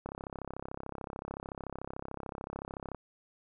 click train, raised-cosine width 1 ms, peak -25 dBFS, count 98, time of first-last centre 0.06-2.947 s, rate 33.6 Hz, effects none

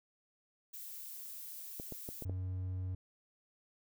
violet noise, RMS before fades -47 dBFS, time 0.73-2.25 s, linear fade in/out 10 ms
clicks, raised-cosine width 2 ms, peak -30 dBFS, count 5, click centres 1.799 / 1.923 / 2.089 / 2.223 / 2.296 s
triangle tone, 92.5 Hz, F#2, in tune, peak -34 dBFS, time 2.25-2.95 s, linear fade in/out 5 ms
effects none

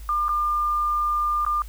sine tone with dropouts, 1200 Hz, D6, 37 cents sharp, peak -20 dBFS, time 0.09-1.62 s, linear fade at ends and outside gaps 1 ms, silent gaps 0.283-0.291 / 1.45-1.464 s, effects added 52 Hz sine -35 dBFS peak until 1.68 s + white hiss -51 dBFS RMS until 1.68 s

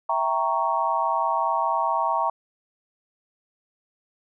sine chord, E diminished seventh, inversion none, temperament equal, 659.3 / 784 / 932.3 / 1108.7 Hz, E5 / G5 / Bb5 / Db6, 0 / 0 / 0 / 0 cents, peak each -28 / -28 / -24 / -26 dBFS, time 0.09-2.3 s, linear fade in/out 5 ms, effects none

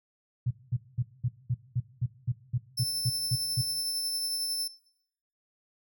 sine tone bursts, 122.8 Hz, B2, 9 cents flat, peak -24 dBFS, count 13, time 0.46-3.617 s, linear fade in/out 10 ms, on 49 ms, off 210 ms
sawtooth tone with tremolo, 5300 Hz, E8, 9 cents sharp, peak -26 dBFS, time 2.77-4.68 s, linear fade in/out 10 ms, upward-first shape triangle, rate 11 Hz, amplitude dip 35%
effects noise-tail reverb RT60 0.8 s tail -19 dB re dry

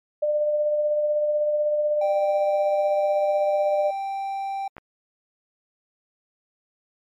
sine tone with tremolo, 598 Hz, D5, 31 cents sharp, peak -18 dBFS, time 0.22-3.91 s, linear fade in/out 10 ms, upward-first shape sine, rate 16 Hz, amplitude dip 30%
triangle tone, 784 Hz, G5, in tune, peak -24 dBFS, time 2.01-4.68 s, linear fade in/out 5 ms
clicks, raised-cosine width 0.5 ms, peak -25 dBFS, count 2, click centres 4.767 / 4.782 s
effects MP3 64 kbps

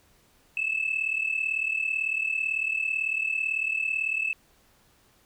sine tone pair together, 2599 / 2637 Hz, E7 / E7, -25 / 0 cents, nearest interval unison, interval 25 cents, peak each -27 dBFS, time 0.57-4.33 s, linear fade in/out 2 ms, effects tanh soft clip ceiling -19 dBFS + pink hiss -62 dBFS RMS until 5.25 s

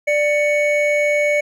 triangle tone pair together, 590 / 2228 Hz, D5 / C#7, +8 / +8 cents, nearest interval octave + major seventh, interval 2300 cents, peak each -14 / -17 dBFS, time 0.07-1.41 s, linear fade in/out 10 ms, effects none

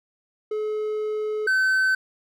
triangle tone pair in turn, 427.7 / 1530.3 Hz, A4 / G6, -49 / -42 cents, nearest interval octave + minor seventh, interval 2207 cents, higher second, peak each -22 / -16 dBFS, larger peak second, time 0.51-1.47 / 1.47-1.95 s, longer first, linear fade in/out 5 ms, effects none

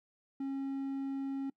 triangle tone, 272.3 Hz, C#4, 31 cents flat, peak -32 dBFS, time 0.4-1.5 s, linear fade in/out 5 ms, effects noise-tail reverb RT60 0.1 s tail -24 dB re dry

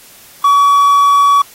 triangle tone with quantisation, 1133 Hz, C#6, 37 cents sharp, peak -4 dBFS, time 0.44-1.42 s, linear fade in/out 5 ms, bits 5, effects white hiss -40 dBFS RMS until 1.54 s + AAC 48 kbps

